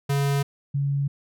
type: tone pair in turn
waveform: square / sine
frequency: 140.4 / 140.4 Hz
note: C#3 / C#3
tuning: +22 / +22 cents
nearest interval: unison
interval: 0 cents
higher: neither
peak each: -21 dBFS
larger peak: neither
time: 0.09-0.43 / 0.74-1.08 s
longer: neither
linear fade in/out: 10 ms
effects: none